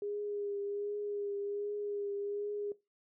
sine tone with vibrato, 408.3 Hz, G#4, 29 cents flat, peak -35 dBFS, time 0.02-2.72 s, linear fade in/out 2 ms, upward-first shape triangle, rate 1.3 Hz, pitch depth 27 cents each way, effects noise-tail reverb RT60 0.2 s tail -17 dB re dry

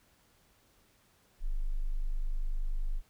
sine tone, 25.15 Hz, G0, 45 cents sharp, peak -28 dBFS, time 1.4-3.02 s, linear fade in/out 50 ms, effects pink hiss -67 dBFS RMS until 3.09 s

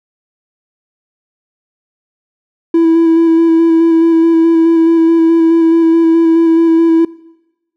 triangle tone with vibrato, 329.6 Hz, E4, in tune, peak -3 dBFS, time 2.74-7.05 s, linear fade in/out 5 ms, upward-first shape square, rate 4.7 Hz, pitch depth 15 cents each way, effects noise-tail reverb RT60 1.0 s tail -24 dB re dry + tanh soft clip ceiling 0 dBFS

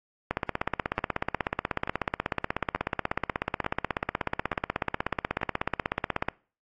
two click trains, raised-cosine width 0.5 ms, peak -18 / -11 dBFS, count 6 / 99, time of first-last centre 0.99-5.415 / 0.31-6.286 s, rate 1.13 / 16.4 Hz, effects noise-tail reverb RT60 0.4 s tail -24 dB re dry + AAC 32 kbps

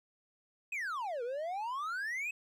triangle exponential two-way sweep, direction down then up, 2600 to 460.9 to 2600 Hz, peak -33 dBFS, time 0.72-2.31 s, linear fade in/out 5 ms, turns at 1.23 s, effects none

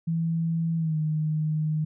sine tone with pitch glide, 164.8 to 154.65 Hz, E3 to D#3, 0 to -10 cents, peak -23 dBFS, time 0.07-1.85 s, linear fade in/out 10 ms, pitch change -110 cents, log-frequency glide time 0.77-0.97 s, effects none

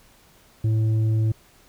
triangle tone with tanh clipping, 110 Hz, A2, in tune, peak -19 dBFS, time 0.64-1.32 s, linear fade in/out 5 ms, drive 10 dB, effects pink hiss -55 dBFS RMS until 1.68 s

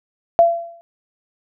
sine tone with exponential decay, 679 Hz, F5, 49 cents flat, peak -5 dBFS, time 0.39-0.81 s, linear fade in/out 0 ms, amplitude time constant 91 ms, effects none

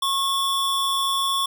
square tone pair together, 1091 / 3458 Hz, C#6 / A7, -28 / -31 cents, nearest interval octave + minor sixth, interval 1997 cents, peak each -24 dBFS, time 0.02-1.46 s, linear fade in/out 5 ms, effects none

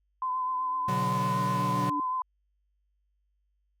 sine tone with vibrato, 1021 Hz, C6, 43 cents flat, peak -27 dBFS, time 0.22-2.22 s, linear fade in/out 2 ms, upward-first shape triangle, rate 7.9 Hz, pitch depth 30 cents each way
sine tone with exponential growth, 293.7 Hz, D4, in tune, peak -31 dBFS, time 0.25-2 s, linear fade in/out 2 ms, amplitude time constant 380 ms
45% pulse chord, B minor, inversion none, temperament equal with one note detuned, 123.47 / 144.31 / 185 Hz, B2 / D3 / F#3, 0 / -30 / 0 cents, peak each -33 / -35 / -32 dBFS, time 0.88-1.9 s, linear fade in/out 5 ms
effects added 50 Hz sine -70 dBFS peak until 3.8 s

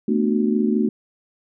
sine chord, B minor seventh, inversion third, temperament just, 222.2 / 246.9 / 296.3 / 370.4 Hz, A3 / B3 / D4 / F#4, +17 / 0 / +15 / +2 cents, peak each -19 / -24 / -24 / -24 dBFS, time 0.08-0.89 s, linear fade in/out 5 ms, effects none

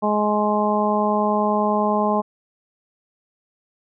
harmonic tone, 210 Hz, G#3, 19 cents sharp, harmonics 1 / 2 / 3 / 4 / 5, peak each -22 / -25 / -23 / -23 / -24 dBFS, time 0.02-2.22 s, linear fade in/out 20 ms, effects none

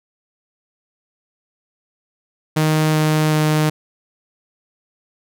sawtooth tone with pitch steps, 155.56 / 154.66 / 153.77 Hz, D#3 / D#3 / D#3, 0 / -10 / -20 cents, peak -10 dBFS, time 2.56-3.7 s, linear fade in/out 10 ms, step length 380 ms, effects none

